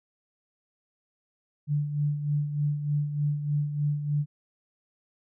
sine tone with tremolo, 146.83 Hz, D3, in tune, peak -22 dBFS, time 1.67-4.26 s, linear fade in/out 50 ms, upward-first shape sine, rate 3.3 Hz, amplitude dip 60%, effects none

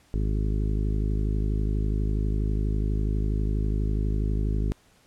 harmonic tone, 52.2 Hz, G#1, 10 cents sharp, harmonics 1 / 2 / 3 / 4 / 5 / 6 / 7 / 8, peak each -24 / -30 / -34 / -36 / -38 / -40 / -41 / -42 dBFS, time 0.14-4.72 s, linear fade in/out 0 ms, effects pink hiss -60 dBFS RMS until 5.06 s + low-pass 11000 Hz 12 dB/octave

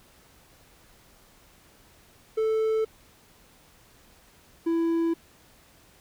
triangle tone pair in turn, 440 / 332.2 Hz, A4 / E4, 0 / +13 cents, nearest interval perfect fourth, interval 487 cents, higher first, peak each -20 dBFS, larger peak neither, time 2.37-2.85 / 4.66-5.14 s, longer neither, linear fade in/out 10 ms, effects pink hiss -57 dBFS RMS until 6 s

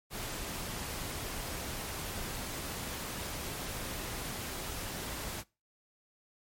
pink noise, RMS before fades -39 dBFS, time 0.1-5.44 s, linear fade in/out 50 ms, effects noise-tail reverb RT60 0.3 s tail -24 dB re dry + MP3 64 kbps

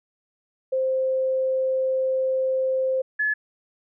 sine tone pair in turn, 523.3 / 1712 Hz, C5 / A6, 0 / -48 cents, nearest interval octave + major sixth, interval 2052 cents, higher second, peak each -20 dBFS, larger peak neither, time 0.72-3.02 / 3.19-3.34 s, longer first, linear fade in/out 10 ms, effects none

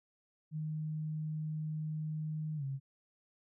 sine tone with pitch glide, 154.9 to 136.42 Hz, D#3 to C#3, -7 to -27 cents, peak -35 dBFS, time 0.51-2.8 s, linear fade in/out 50 ms, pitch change -220 cents, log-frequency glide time 2.56-2.64 s, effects none

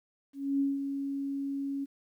sine tone with ADSR envelope, 277.2 Hz, C#4, in tune, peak -24 dBFS, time 0.33-1.86 s, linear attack 270 ms, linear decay 180 ms, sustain -7 dB, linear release 25 ms, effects 11-bit

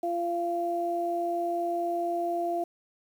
sine tone pair together, 344.1 / 688.2 Hz, F4 / F5, -26 / -26 cents, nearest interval octave, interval 1200 cents, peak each -31 / -28 dBFS, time 0.03-2.64 s, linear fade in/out 5 ms, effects 9-bit

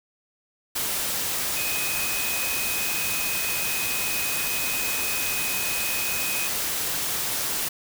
sine tone in noise, 2513 Hz, D#7, 17 cents sharp, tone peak -30 dBFS, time 1.56-6.48 s, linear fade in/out 10 ms, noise white, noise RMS -27 dBFS, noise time 0.75-7.69 s, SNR -6 dB, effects none

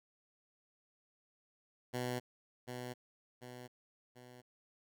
10% pulse tone with echo, 124.3 Hz, B2, 12 cents sharp, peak -28 dBFS, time 1.93-2.2 s, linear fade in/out 20 ms, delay 740 ms, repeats 3, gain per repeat -6 dB, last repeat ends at 4.42 s, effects none

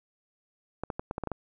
clicks, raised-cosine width 1 ms, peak -18 dBFS, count 8, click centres 0.836 / 0.902 / 0.995 / 1.111 / 1.181 / 1.237 / 1.273 / 1.317 s, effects none

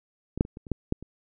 clicks, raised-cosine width 3 ms, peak -19 / -6 / -27 / -27 / -30 / -12 / -11 / -28 dBFS, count 8, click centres 0.376 / 0.409 / 0.451 / 0.571 / 0.668 / 0.717 / 0.924 / 1.026 s, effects none

